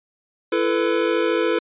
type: chord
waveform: square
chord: E suspended fourth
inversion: none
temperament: equal with one note detuned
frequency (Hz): 336.4 / 440 / 493.9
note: E4 / A4 / B4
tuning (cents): +35 / 0 / 0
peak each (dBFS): -23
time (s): 0.52-1.59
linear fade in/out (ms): 5
effects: resampled to 8000 Hz